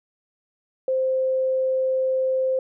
sine tone, 522 Hz, C5, 4 cents flat, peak -19 dBFS, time 0.88-2.59 s, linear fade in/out 2 ms, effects none

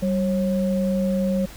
sine tone pair together, 192.9 / 542.5 Hz, G3 / C#5, -28 / -37 cents, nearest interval octave + tritone, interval 1791 cents, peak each -20 / -25 dBFS, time 0.02-1.46 s, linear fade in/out 10 ms, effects added 50 Hz sine -40 dBFS peak until 1.56 s + pink hiss -43 dBFS RMS until 1.56 s

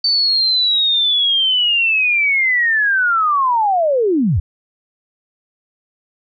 sine linear sweep, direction down, 4570 to 64.3 Hz, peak -12 dBFS, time 0.04-4.4 s, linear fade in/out 5 ms, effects none

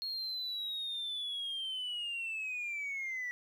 sine linear sweep, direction down, 4295 to 1939 Hz, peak -34 dBFS, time 0.02-3.31 s, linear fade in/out 0 ms, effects tanh soft clip ceiling -33 dBFS + 11-bit

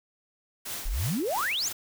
white noise with tremolo, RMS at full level -34 dBFS, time 0.65-1.73 s, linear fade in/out 10 ms, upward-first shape triangle, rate 3 Hz, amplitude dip 75%
sine exponential sweep, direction up, 30.18 to 7480 Hz, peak -26 dBFS, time 0.85-1.69 s, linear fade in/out 10 ms
effects none

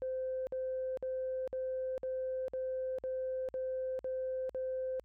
sine tone bursts, 518 Hz, C5, 17 cents flat, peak -33 dBFS, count 10, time 0.02-4.997 s, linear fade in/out 0 ms, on 450 ms, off 53 ms, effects tanh soft clip ceiling -29 dBFS + added 57 Hz sine -63 dBFS peak until 5.04 s

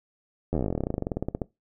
slowing click train, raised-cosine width 2 ms, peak -14 dBFS, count 29, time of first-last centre 0.53-1.418 s, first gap 11 ms, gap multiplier 1.07, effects noise-tail reverb RT60 0.2 s tail -21 dB re dry

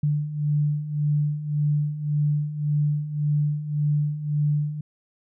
sine beating tone pair, 146.83 / 148.63 Hz, D3 / D3, 0 / +21 cents, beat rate 1.8 Hz, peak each -27 / -22 dBFS, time 0.03-4.81 s, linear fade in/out 5 ms, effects none

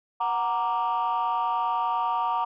sine chord, Gb augmented, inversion none, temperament equal, 740 / 932.3 / 1174.7 Hz, Gb5 / Bb5 / D6, 0 / 0 / 0 cents, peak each -28 / -24 / -27 dBFS, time 0.2-2.45 s, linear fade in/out 10 ms, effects tanh soft clip ceiling -19 dBFS

